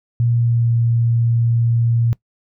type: tone with pitch glide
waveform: sine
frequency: 118.5 to 116.87 Hz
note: A#2 to A#2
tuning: +29 to +5 cents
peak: -13 dBFS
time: 0.2-2.13 s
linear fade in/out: 0 ms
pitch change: -24 cents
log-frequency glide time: 0.31-0.74 s
effects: noise-tail reverb RT60 0.1 s tail -21 dB re dry